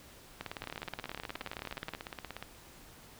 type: two click trains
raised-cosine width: 0.3 ms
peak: -22 / -24 dBFS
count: 30 / 31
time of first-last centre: 0.41-1.936 / 0.64-2.426 s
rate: 19 / 16.8 Hz
effects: pink hiss -55 dBFS RMS until 3.19 s